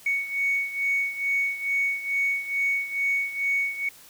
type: beating tone pair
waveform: sine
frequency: 2226 / 2228.3 Hz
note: C#7 / C#7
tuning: +7 / +8 cents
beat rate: 2.3 Hz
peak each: -24 / -28 dBFS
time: 0.06-3.89 s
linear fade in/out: 5 ms
effects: tanh soft clip ceiling -16 dBFS + white hiss -50 dBFS RMS until 4.09 s